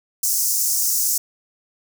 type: high-pass noise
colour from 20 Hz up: pink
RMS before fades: -20 dBFS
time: 0.23-1.18 s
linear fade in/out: 5 ms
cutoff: 5500 Hz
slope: 48 dB/octave
effects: none